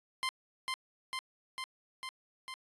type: tone with echo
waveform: 15% pulse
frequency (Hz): 1044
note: C6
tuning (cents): -4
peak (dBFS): -25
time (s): 0.23-0.29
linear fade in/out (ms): 0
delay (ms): 450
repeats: 5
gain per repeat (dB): -2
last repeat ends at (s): 2.54
effects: resampled to 24000 Hz